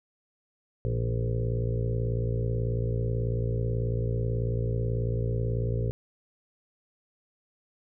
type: harmonic tone with a mistuned harmonic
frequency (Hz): 58.27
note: A#1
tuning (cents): 0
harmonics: 1 / 2 / 3 / 4 / 5 / 6 / 7 / 8 / 9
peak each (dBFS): -32 / -27 / -39 / -44 / -46 / -47 / -37 / -38 / -41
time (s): 0.85-5.91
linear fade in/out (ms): 0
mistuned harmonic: 3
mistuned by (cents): -62
effects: none